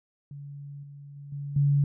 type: tone with level steps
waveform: sine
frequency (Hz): 142.3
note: C#3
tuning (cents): +46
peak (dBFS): -38 / -42 / -40 / -32 / -19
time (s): 0.31-1.84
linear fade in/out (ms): 2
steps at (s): 0.83 / 1.16 / 1.32 / 1.56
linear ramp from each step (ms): 5
effects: none

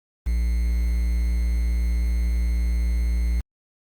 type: tone with quantisation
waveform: triangle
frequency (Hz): 58.1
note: A#1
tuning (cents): -5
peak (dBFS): -17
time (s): 0.26-3.41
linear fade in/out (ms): 10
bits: 7
effects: Opus 32 kbps

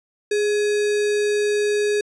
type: tone with sample-and-hold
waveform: sine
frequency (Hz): 415.5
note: G#4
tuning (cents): +1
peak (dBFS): -17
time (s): 0.31-2.01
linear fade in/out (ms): 5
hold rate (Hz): 2100
effects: resampled to 22050 Hz

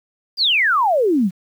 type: exponential sweep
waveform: sine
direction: down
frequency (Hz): 4987 to 170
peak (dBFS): -13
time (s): 0.37-1.31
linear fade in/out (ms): 50
effects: 8-bit

